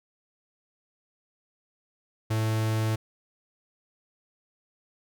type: tone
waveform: 45% pulse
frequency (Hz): 110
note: A2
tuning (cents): 0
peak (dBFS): -24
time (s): 2.3-2.96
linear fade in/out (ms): 10
effects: none